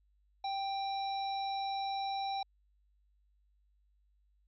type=harmonic tone with a mistuned harmonic; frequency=784 Hz; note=G5; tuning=in tune; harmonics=1 / 3 / 5 / 7; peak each=-34 / -51 / -43 / -53 dBFS; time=0.44-2.43 s; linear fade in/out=5 ms; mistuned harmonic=3; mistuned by=+20 cents; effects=added 50 Hz sine -68 dBFS peak until 4.47 s